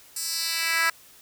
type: tone with high-pass filter sweep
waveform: 10% pulse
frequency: 329.6 Hz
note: E4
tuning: in tune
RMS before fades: -26 dBFS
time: 0.16-0.9 s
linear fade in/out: 5 ms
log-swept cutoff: 7500 to 1500 Hz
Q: 1.6
effects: white hiss -52 dBFS RMS until 1.21 s